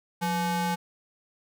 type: ring-modulated tone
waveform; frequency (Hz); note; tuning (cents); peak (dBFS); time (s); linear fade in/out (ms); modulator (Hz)
square; 337.6; E4; +41; -23; 0.21-0.76; 20; 517
effects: none